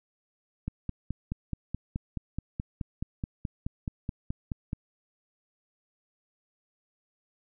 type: click train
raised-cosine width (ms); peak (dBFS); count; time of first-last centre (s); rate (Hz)
5; -19; 20; 0.68-4.731; 4.69
effects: none